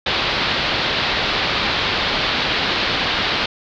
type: low-pass noise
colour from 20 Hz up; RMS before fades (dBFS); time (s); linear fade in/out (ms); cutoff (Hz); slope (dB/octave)
white; -20; 0.06-3.46; 5; 4400; 48
effects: none